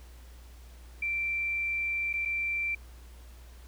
sine tone with dropouts, 2349 Hz, D7, in tune, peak -28 dBFS, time 1.02-2.75 s, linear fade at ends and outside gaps 5 ms, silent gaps 2.13-2.137 / 2.252-2.256 s, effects added 60 Hz sine -47 dBFS peak until 3.67 s + pink hiss -58 dBFS RMS until 3.67 s

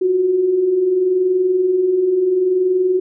sine tone pair together, 348.6 / 369.3 Hz, F4 / F#4, -3 / -3 cents, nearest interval minor second, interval 100 cents, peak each -24 / -13 dBFS, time 0.01-3 s, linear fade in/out 10 ms, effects none

